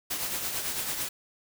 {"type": "noise with tremolo", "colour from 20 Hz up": "white", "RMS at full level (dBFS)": -30, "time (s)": [0.1, 1.09], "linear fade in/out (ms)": 10, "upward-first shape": "triangle", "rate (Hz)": 9, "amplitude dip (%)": 50, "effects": []}